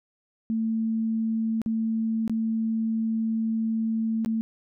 sine tone with dropouts, 223.5 Hz, A3, 27 cents sharp, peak -23 dBFS, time 0.5-4.41 s, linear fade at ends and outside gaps 0 ms, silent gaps 1.617-1.661 / 2.278-2.296 / 4.248-4.26 s, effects none

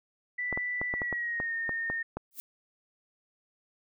sine tone with pitch glide, 1975.5 to 1832.6 Hz, B6 to A#6, 0 to -30 cents, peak -30 dBFS, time 0.38-2.03 s, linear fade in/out 10 ms, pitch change -130 cents, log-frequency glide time 0.89-1.54 s
clicks, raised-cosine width 1 ms, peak -20 dBFS, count 10, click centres 0.527 / 0.575 / 0.815 / 0.939 / 1.018 / 1.127 / 1.401 / 1.693 / 1.9 / 2.17 s
violet noise with exponential growth, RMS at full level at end -36 dBFS, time 2.31-2.4 s, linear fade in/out 0 ms, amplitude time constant 19 ms
effects none

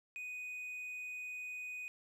triangle tone, 2489 Hz, D#7, in tune, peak -40 dBFS, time 0.16-1.88 s, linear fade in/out 0 ms, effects none

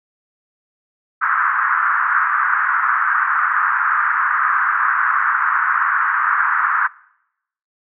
white band-pass noise, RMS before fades -17 dBFS, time 1.21-6.88 s, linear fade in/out 20 ms, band 1100 to 1600 Hz, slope 48 dB/octave, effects noise-tail reverb RT60 0.8 s tail -23 dB re dry

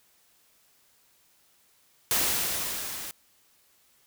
white noise with level ramp, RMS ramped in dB -24 to -38 dBFS, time 2.11-3.11 s, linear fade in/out 0 ms, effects white hiss -64 dBFS RMS until 4.06 s

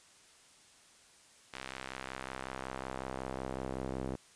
sawtooth tone with band-pass filter sweep, 65.41 Hz, C2, in tune, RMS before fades -41 dBFS, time 1.53-4.16 s, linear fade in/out 10 ms, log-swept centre 2600 to 370 Hz, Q 0.82, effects white hiss -61 dBFS RMS until 4.35 s + resampled to 22050 Hz

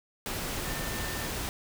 sine tone in noise, 1797 Hz, A6, 36 cents sharp, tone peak -42 dBFS, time 0.65-1.27 s, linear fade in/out 0 ms, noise pink, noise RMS -34 dBFS, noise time 0.26-1.49 s, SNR -11 dB, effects none

